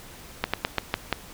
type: slowing click train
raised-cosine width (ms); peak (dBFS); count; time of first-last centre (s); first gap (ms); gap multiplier
0.3; -6; 6; 0.44-1.127; 96; 1.18
effects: pink hiss -45 dBFS RMS until 1.33 s